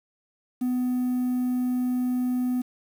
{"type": "tone", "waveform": "triangle", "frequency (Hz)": 250, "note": "B3", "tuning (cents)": 21, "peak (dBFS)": -20, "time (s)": [0.61, 2.62], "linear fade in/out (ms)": 10, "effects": ["tanh soft clip ceiling -16 dBFS", "8-bit"]}